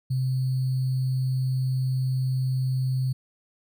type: tone with sample-and-hold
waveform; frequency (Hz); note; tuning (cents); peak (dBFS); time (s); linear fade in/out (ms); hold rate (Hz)
sine; 130; C3; -11; -22; 0.1-3.13; 10; 4410
effects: none